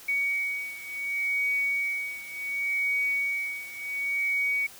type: beating tone pair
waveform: sine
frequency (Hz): 2249 / 2249.69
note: C#7 / C#7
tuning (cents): +24 / +25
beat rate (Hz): 0.69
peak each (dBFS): -28 / -31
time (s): 0.08-4.67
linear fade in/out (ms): 10
effects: white hiss -48 dBFS RMS until 4.79 s